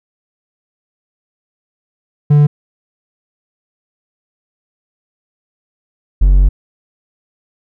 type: tone pair in turn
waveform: triangle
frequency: 146.83 / 46.7 Hz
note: D3 / F#1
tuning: 0 / +17 cents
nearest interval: octave + minor sixth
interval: 1983 cents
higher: first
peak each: -3 dBFS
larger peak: neither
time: 2.3-2.47 / 6.21-6.49 s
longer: second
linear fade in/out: 10 ms
effects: none